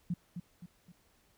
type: tone with echo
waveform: sine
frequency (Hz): 174.61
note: F3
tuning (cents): 0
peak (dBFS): -30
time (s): 0.1-0.14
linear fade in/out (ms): 5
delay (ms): 260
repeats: 3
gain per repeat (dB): -7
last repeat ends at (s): 0.92
effects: pink hiss -69 dBFS RMS until 1.37 s